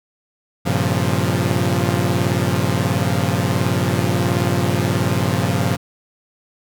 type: chord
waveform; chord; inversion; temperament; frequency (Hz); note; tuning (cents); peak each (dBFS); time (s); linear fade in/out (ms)
sawtooth; G half-diminished seventh; none; equal with one note detuned; 98 / 116.54 / 135.11 / 174.61; G2 / Bb2 / Db3 / F3; 0 / 0 / -44 / 0; -18; 0.65-5.77; 20
effects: none